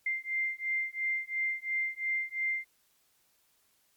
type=beating tone pair; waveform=sine; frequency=2093 / 2095.9 Hz; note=C7 / C7; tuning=0 / +2 cents; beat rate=2.9 Hz; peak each=-33 / -33 dBFS; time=0.06-2.65 s; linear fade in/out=5 ms; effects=white hiss -70 dBFS RMS until 3.96 s + MP3 96 kbps